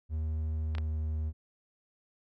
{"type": "tone with pitch glide", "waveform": "triangle", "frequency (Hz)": [78.3, 77.76], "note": ["D#2", "D#2"], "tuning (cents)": [11, 0], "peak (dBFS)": -28, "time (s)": [0.09, 1.33], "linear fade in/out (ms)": 50, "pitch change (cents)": -11, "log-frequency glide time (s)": [0.71, 0.92]}
{"type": "clicks", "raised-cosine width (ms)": 0.3, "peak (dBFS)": -24, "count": 2, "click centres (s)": [0.751, 0.783]}
{"effects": []}